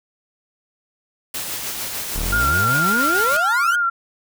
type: noise with tremolo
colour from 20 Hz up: white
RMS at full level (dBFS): -26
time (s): 1.34-3.37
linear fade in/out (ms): 5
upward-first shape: sine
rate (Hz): 6.6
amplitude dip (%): 30
type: exponential sweep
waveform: 35% pulse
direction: up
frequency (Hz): 32.7 to 1615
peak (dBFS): -20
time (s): 2.15-3.76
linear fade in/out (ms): 10
type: tone with vibrato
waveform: sine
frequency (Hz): 1396.9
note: F6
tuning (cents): 0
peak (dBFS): -16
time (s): 2.32-3.9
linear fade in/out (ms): 10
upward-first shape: sine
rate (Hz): 5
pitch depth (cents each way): 40
effects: none